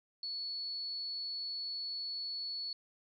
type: tone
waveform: sine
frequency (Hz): 4412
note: C#8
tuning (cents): -9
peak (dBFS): -37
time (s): 0.23-2.73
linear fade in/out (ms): 2
effects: none